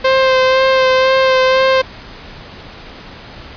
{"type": "tone with vibrato", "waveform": "sawtooth", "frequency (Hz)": 523, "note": "C5", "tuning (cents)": -1, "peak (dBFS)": -5, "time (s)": [0.04, 1.82], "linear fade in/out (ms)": 10, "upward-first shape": "sine", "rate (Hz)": 2, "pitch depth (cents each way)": 18, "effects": ["pink hiss -34 dBFS RMS until 3.56 s", "resampled to 11025 Hz"]}